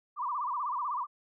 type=tone with vibrato; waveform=sine; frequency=1075 Hz; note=C6; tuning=47 cents sharp; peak=-30 dBFS; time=0.16-1.07 s; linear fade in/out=50 ms; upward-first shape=sine; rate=16 Hz; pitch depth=200 cents each way; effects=none